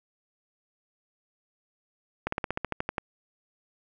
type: slowing click train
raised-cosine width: 0.5 ms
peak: -13 dBFS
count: 11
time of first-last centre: 2.27-2.982 s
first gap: 54 ms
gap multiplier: 1.06
effects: none